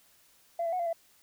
sine tone with pitch steps, 680 / 667 / 732 / 686 / 667 Hz, F5 / E5 / F#5 / F5 / E5, -46 / +20 / -19 / -31 / +20 cents, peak -27 dBFS, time 0.59-0.93 s, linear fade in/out 5 ms, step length 68 ms, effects tanh soft clip ceiling -24 dBFS + white hiss -63 dBFS RMS until 1.22 s

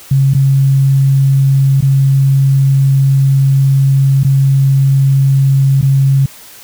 sine tone with dropouts, 136.2 Hz, C#3, 30 cents flat, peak -6 dBFS, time 0.11-6.26 s, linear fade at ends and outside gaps 5 ms, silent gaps 0.337-0.348 / 1.808-1.824 / 4.234-4.247 / 5.814-5.826 s, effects white hiss -36 dBFS RMS until 6.63 s

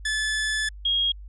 sawtooth / sine tone pair in turn, 1732 / 3270 Hz, A6 / G#7, -28 / -28 cents, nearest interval major seventh, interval 1100 cents, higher second, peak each -20 dBFS, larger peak neither, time 0.05-0.69 / 0.85-1.12 s, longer first, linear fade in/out 5 ms, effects added 50 Hz sine -38 dBFS peak until 1.28 s + resampled to 24000 Hz

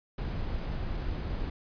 brown noise, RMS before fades -33 dBFS, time 0.18-1.5 s, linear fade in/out 5 ms, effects resampled to 11025 Hz

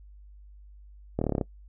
slowing click train, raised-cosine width 2 ms, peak -13 dBFS, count 9, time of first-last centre 1.19-1.412 s, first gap 25 ms, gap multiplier 1.03, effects noise-tail reverb RT60 0.1 s tail -21 dB re dry + added 50 Hz sine -47 dBFS peak until 1.68 s

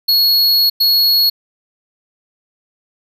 square tone bursts at uneven times, 4335 Hz, C#8, 39 cents flat, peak -10 dBFS, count 2, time 0.08-0.7 / 0.8-1.3 s, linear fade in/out 10 ms, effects none

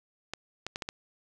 clicks, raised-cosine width 0.2 ms, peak -17 dBFS, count 5, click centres 0.336 / 0.666 / 0.759 / 0.822 / 0.889 s, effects none

